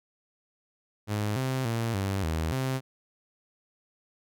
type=tone with pitch steps; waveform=sawtooth; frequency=104.8 / 130.9 / 115.2 / 97.6 / 80 / 131.5 Hz; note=G#2 / C3 / A#2 / G2 / D#2 / C3; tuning=+16 / +1 / -20 / -7 / +49 / +9 cents; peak=-23 dBFS; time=1.07-2.81 s; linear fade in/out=50 ms; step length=290 ms; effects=none